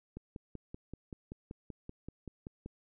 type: click train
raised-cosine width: 3 ms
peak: -30 dBFS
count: 14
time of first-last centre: 0.17-2.66 s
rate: 5.22 Hz
effects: none